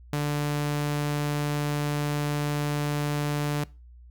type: tone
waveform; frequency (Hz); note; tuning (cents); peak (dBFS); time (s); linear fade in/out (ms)
sawtooth; 146.83; D3; 0; -21; 0.13-3.64; 2
effects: noise-tail reverb RT60 0.3 s tail -22 dB re dry + added 60 Hz sine -46 dBFS peak until 4.1 s